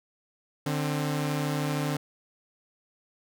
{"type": "tone pair together", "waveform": "sawtooth", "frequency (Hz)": [149.03, 265.2], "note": ["D3", "C4"], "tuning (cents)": [26, 23], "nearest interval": "minor seventh", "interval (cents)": 997, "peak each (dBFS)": [-24, -28], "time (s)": [0.66, 1.97], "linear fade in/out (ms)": 5, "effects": []}